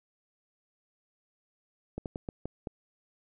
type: slowing click train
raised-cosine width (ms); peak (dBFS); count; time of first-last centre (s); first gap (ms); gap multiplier
2; -22; 6; 1.98-2.672; 78; 1.29
effects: none